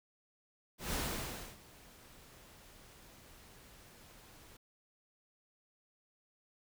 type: noise with ADSR envelope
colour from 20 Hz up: pink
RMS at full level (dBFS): -36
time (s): 0.78-4.57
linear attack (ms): 150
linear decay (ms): 630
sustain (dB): -22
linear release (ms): 6
effects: none